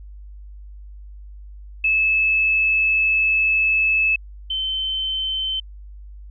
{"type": "tone pair in turn", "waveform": "sine", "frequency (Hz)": [2606, 3081], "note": ["E7", "G7"], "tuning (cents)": [-20, -31], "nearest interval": "minor third", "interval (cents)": 289, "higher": "second", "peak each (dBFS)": [-15, -21], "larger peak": "first", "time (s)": [[1.84, 4.16], [4.5, 5.6]], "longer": "first", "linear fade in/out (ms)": 5, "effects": ["added 50 Hz sine -36 dBFS peak until 6.3 s"]}